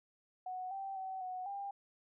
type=tone with pitch steps; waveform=sine; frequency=739 / 779 / 760 / 738 / 798 Hz; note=F#5 / G5 / F#5 / F#5 / G5; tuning=-2 / -11 / +46 / -5 / +31 cents; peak=-39 dBFS; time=0.46-1.71 s; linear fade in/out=5 ms; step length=250 ms; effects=none